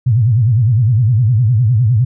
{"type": "tone with vibrato", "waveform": "sine", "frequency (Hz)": 115.7, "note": "A#2", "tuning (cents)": -13, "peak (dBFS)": -8, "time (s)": [0.06, 2.05], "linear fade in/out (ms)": 10, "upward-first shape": "sine", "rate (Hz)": 9.8, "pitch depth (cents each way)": 210, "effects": []}